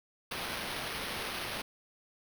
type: noise with sample-and-hold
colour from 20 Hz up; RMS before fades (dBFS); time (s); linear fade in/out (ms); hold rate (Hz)
white; -38; 0.31-1.62; 5; 7350
effects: none